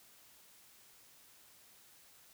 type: silence
effects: white hiss -62 dBFS RMS until 2.33 s